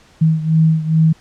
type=beating tone pair; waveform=sine; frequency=159 / 161.4 Hz; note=D#3 / E3; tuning=+38 / -36 cents; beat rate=2.4 Hz; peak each=-12 / -16 dBFS; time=0.21-1.13 s; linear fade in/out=10 ms; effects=pink hiss -49 dBFS RMS until 1.2 s + low-pass 7000 Hz 12 dB/octave